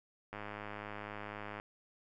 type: click train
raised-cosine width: 0.5 ms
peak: -28 dBFS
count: 133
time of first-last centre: 0.33-1.599 s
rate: 104 Hz
effects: none